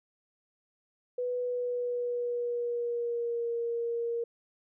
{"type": "tone with pitch glide", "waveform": "sine", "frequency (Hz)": [493.9, 468.1], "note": ["B4", "A#4"], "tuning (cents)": [0, 7], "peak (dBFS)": -29, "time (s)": [1.18, 4.24], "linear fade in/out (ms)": 5, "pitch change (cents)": -93, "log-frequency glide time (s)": [1.38, 3.5], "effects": []}